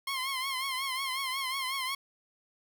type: tone with vibrato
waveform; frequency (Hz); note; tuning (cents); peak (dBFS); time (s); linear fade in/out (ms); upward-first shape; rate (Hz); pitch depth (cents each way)
15% pulse; 1061; C6; +24; -25; 0.07-1.95; 5; triangle; 5.5; 87
effects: 9-bit